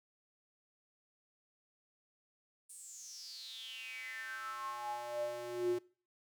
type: tone with high-pass filter sweep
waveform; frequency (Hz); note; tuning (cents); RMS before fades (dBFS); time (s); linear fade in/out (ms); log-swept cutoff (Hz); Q
square; 120; B2; -49; -42; 2.69-5.79; 10; 9100 to 320; 9.1
effects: noise-tail reverb RT60 0.4 s tail -22 dB re dry